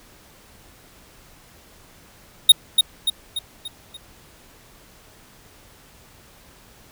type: tone with echo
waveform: square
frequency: 3729 Hz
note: A#7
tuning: in tune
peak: -5 dBFS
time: 2.49-2.52 s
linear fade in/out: 5 ms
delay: 290 ms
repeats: 5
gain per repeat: -6 dB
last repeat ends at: 3.97 s
effects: pink hiss -50 dBFS RMS until 6.91 s